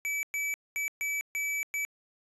square tone bursts at uneven times, 2300 Hz, D7, 37 cents flat, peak -30 dBFS, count 6, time 0.05-0.23 / 0.34-0.54 / 0.76-0.88 / 1.01-1.21 / 1.35-1.63 / 1.74-1.85 s, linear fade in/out 0 ms, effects resampled to 32000 Hz

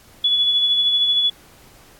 sine tone with tremolo, 3412 Hz, G#7, 46 cents sharp, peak -13 dBFS, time 0.24-1.3 s, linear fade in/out 5 ms, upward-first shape sine, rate 13 Hz, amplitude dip 35%, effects pink hiss -49 dBFS RMS until 1.99 s + AAC 64 kbps

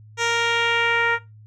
10% pulse tone with low-pass filter sweep, 466.2 Hz, A#4, in tune, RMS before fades -21 dBFS, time 0.17-1.19 s, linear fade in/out 50 ms, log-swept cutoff 5800 to 1800 Hz, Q 1.7, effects noise-tail reverb RT60 0.2 s tail -17 dB re dry + added 107 Hz sine -43 dBFS peak until 1.46 s

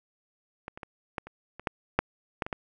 clicks, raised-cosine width 0.5 ms, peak -22 / -26 / -24 / -16 / -28 / -26 / -12 / -6 / -13 / -20 / -16 dBFS, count 11, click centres 0.681 / 0.775 / 0.832 / 1.182 / 1.27 / 1.596 / 1.672 / 1.99 / 2.422 / 2.465 / 2.528 s, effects none

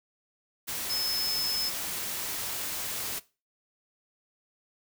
sine tone in noise, 5200 Hz, E8, 24 cents flat, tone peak -29 dBFS, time 0.89-1.7 s, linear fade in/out 20 ms, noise white, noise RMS -34 dBFS, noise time 0.67-3.2 s, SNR +2 dB, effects noise-tail reverb RT60 0.3 s tail -19 dB re dry

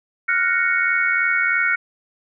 sine chord, Gb major seventh, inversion third, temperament equal, 1396.9 / 1480 / 1864.7 / 2217 Hz, F6 / Gb6 / Bb6 / Db7, 0 / 0 / 0 / 0 cents, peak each -22 / -22 / -24 / -20 dBFS, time 0.28-1.76 s, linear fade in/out 10 ms, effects none

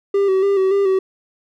triangle tone with vibrato, 389.1 Hz, G4, 13 cents flat, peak -11 dBFS, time 0.14-0.99 s, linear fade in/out 5 ms, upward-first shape square, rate 3.5 Hz, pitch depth 39 cents each way, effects none

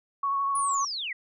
sine tone with vibrato, 1109 Hz, C#6, in tune, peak -24 dBFS, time 0.23-0.85 s, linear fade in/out 5 ms, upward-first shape triangle, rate 12 Hz, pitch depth 21 cents each way
sine linear sweep, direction down, 9960 to 1864.7 Hz, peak -30 dBFS, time 0.55-1.13 s, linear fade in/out 5 ms
effects none

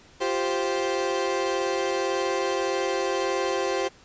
30% pulse chord, F suspended second, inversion none, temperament equal with one note detuned, 349.2 / 390.9 / 523.3 Hz, F4 / G4 / C5, 0 / -5 / 0 cents, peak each -28 / -25 / -25 dBFS, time 0.2-3.89 s, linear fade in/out 20 ms, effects pink hiss -53 dBFS RMS until 4.04 s + resampled to 16000 Hz

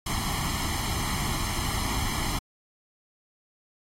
pink noise with comb filter, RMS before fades -29 dBFS, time 0.06-2.39 s, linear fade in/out 5 ms, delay 0.96 ms, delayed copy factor +0.8, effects low-pass 12000 Hz 12 dB/octave + AAC 48 kbps

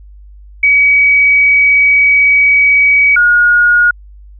sine tone pair in turn, 2269 / 1438.7 Hz, C#7 / F#6, +40 / -49 cents, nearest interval minor sixth, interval 789 cents, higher first, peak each -5 dBFS, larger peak neither, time 0.63-3.16 / 3.16-3.91 s, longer first, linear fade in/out 5 ms, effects added 50 Hz sine -33 dBFS peak until 4.39 s

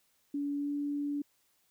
sine tone with pitch glide, 285.8 to 288.3 Hz, D4 to D4, -47 to -32 cents, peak -31 dBFS, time 0.34-1.22 s, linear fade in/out 5 ms, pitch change +15 cents, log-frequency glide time 0.57-0.7 s, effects white hiss -72 dBFS RMS until 1.7 s

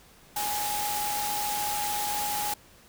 sine tone in noise, 831 Hz, G#5, 1 cent sharp, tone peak -30 dBFS, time 0.36-2.54 s, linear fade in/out 5 ms, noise white, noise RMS -32 dBFS, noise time 0.36-2.54 s, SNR -1 dB, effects pink hiss -55 dBFS RMS until 2.88 s

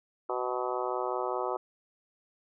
harmonic tone with a mistuned harmonic, 125.1 Hz, B2, 23 cents sharp, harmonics 3 / 4 / 5 / 6 / 7 / 8 / 9 / 10, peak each -35 / -36 / -37 / -38 / -38 / -39 / -40 / -40 dBFS, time 0.29-1.57 s, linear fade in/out 5 ms, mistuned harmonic 10, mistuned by +25 cents, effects none

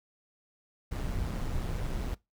brown noise with amplitude modulation, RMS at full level -31 dBFS, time 0.91-2.15 s, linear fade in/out 10 ms, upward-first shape sine, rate 127 Hz, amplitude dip 45%, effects noise-tail reverb RT60 0.2 s tail -21 dB re dry

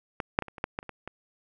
clicks, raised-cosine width 0.5 ms, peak -15 / -6 / -17 / -27 / -27 / -12 / -16 / -30 / -23 / -22 dBFS, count 10, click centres 0.202 / 0.389 / 0.423 / 0.483 / 0.582 / 0.641 / 0.789 / 0.829 / 0.893 / 1.076 s, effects none

